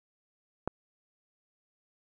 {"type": "click", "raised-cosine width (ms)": 1, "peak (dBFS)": -16, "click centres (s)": 0.676, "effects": []}